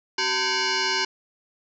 sine tone with frequency modulation, 1661.2 Hz, G#6, in tune, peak -21 dBFS, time 0.18-1.05 s, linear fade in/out 5 ms, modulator 641 Hz, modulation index 6.2, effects none

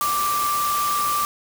sine tone in noise, 1174.7 Hz, D6, in tune, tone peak -20 dBFS, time 0.01-1.25 s, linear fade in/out 0 ms, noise white, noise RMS -28 dBFS, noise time 0.01-1.25 s, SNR +5 dB, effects none

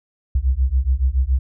sine beating tone pair, 61.74 / 68.84 Hz, B1 / C#2, 0 / -11 cents, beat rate 7.1 Hz, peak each -18 dBFS, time 0.35-1.39 s, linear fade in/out 5 ms, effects none

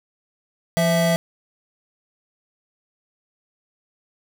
square tone pair together, 171.35 / 659 Hz, F3 / E5, -33 / -1 cents, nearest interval octave + major seventh, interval 2332 cents, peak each -20 dBFS, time 0.77-1.16 s, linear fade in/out 0 ms, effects none

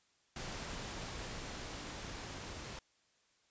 pink noise with level ramp, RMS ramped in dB -43 to -46 dBFS, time 0.36-2.79 s, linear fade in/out 2 ms, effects white hiss -73 dBFS RMS until 3.5 s + resampled to 16000 Hz

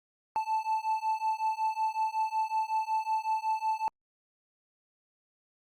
triangle beating tone pair, 875 / 880.4 Hz, A5 / A5, -10 / +1 cents, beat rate 5.4 Hz, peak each -29 dBFS, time 0.36-3.88 s, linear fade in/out 0 ms, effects Opus 48 kbps

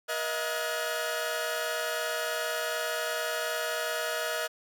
sawtooth tone cluster, 476.1 / 631 / 691 / 1451 / 1695 Hz, A#4 / D#5 / F5 / F#6 / G#6, +37 / +24 / -19 / -34 / +35 cents, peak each -34 / -29 / -37 / -32 / -35 dBFS, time 0.08-4.48 s, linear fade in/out 20 ms, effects none

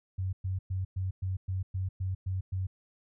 sine tone bursts, 94 Hz, F#2, 28 cents sharp, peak -29 dBFS, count 10, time 0.18-2.67 s, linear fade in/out 10 ms, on 150 ms, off 110 ms, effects none

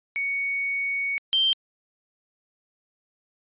sine tone pair in turn, 2230 / 3141 Hz, C#7 / G7, +10 / +3 cents, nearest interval tritone, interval 593 cents, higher second, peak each -24 / -18 dBFS, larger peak second, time 0.16-1.18 / 1.33-1.53 s, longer first, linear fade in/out 0 ms, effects resampled to 8000 Hz

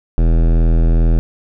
sine tone with hard clipping, 41.2 Hz, E1, in tune, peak -11 dBFS, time 0.18-1.19 s, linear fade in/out 0 ms, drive 18 dB, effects none

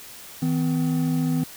triangle tone pair together, 160.1 / 254.1 Hz, D#3 / B3, +50 / +49 cents, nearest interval minor sixth, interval 799 cents, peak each -21 dBFS, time 0.42-1.44 s, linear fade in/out 5 ms, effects white hiss -42 dBFS RMS until 1.56 s

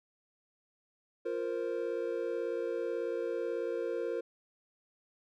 triangle chord, F suspended fourth, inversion none, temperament just, 349.2 / 465.6 / 523.8 Hz, F4 / Bb4 / C5, 0 / -2 / +2 cents, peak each -36 / -33 / -36 dBFS, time 1.25-4.21 s, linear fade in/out 10 ms, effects none

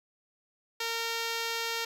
5% pulse tone, 459.8 Hz, A#4, 24 cents flat, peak -19 dBFS, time 0.8-1.85 s, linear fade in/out 5 ms, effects low-pass 12000 Hz 12 dB/octave + 10-bit

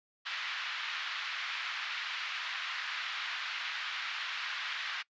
pink band-pass noise, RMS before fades -38 dBFS, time 0.25-5.03 s, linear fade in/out 20 ms, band 1300 to 3900 Hz, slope 24 dB/octave, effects noise-tail reverb RT60 0.1 s tail -22 dB re dry + resampled to 16000 Hz

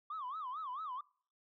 sine tone with vibrato, 1135 Hz, C#6, 41 cents sharp, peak -38 dBFS, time 0.1-1.01 s, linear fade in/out 5 ms, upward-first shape sine, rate 4.5 Hz, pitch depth 240 cents each way, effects noise-tail reverb RT60 0.5 s tail -25 dB re dry + tanh soft clip ceiling -36 dBFS

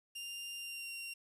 sawtooth tone with pitch glide, 2794 to 2759 Hz, F7 to F7, 0 to -22 cents, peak -39 dBFS, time 0.15-1.14 s, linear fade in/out 10 ms, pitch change -22 cents, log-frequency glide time 0.56-0.89 s, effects resampled to 32000 Hz + 11-bit

